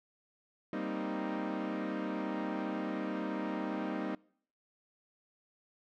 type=chord; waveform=sawtooth; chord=C minor seventh; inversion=second; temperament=equal; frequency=196 / 233.1 / 261.6 / 311.1 Hz; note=G3 / Bb3 / C4 / Eb4; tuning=0 / 0 / 0 / 0 cents; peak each=-36 / -37 / -37 / -34 dBFS; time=0.73-4.15 s; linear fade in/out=2 ms; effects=noise-tail reverb RT60 0.6 s tail -25 dB re dry + low-pass 2000 Hz 12 dB/octave